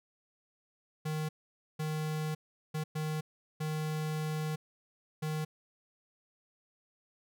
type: tone bursts at uneven times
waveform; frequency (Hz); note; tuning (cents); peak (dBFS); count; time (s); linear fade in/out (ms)
square; 154.9; D#3; -7; -33; 6; 1.05-1.29 / 1.79-2.35 / 2.74-2.84 / 2.95-3.21 / 3.6-4.56 / 5.22-5.45; 10
effects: none